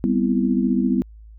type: chord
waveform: sine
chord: C major seventh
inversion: second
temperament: equal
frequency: 196 / 246.9 / 261.6 / 329.6 Hz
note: G3 / B3 / C4 / E4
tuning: 0 / 0 / 0 / 0 cents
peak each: -21 / -20 / -25 / -25 dBFS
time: 0.04-1.02 s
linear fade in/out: 0 ms
effects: added 54 Hz sine -40 dBFS peak until 1.38 s